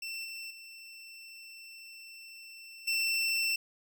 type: tone with level steps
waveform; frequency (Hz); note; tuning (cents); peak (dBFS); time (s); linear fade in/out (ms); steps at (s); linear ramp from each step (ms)
25% pulse; 2686; E7; +32; -33 / -36 / -43 / -24; 0.02-3.56; 5; 0.24 / 0.5 / 2.87; 10
effects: none